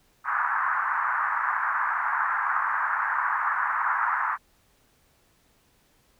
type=band-pass noise; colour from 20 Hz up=pink; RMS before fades=-26 dBFS; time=0.24-4.38 s; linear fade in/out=50 ms; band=930 to 1700 Hz; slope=48 dB/octave; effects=pink hiss -64 dBFS RMS until 6.19 s